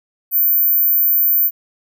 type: tone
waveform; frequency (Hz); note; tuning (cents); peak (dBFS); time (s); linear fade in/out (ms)
sine; 14320; A9; +29; -11; 0.31-1.51; 50
effects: none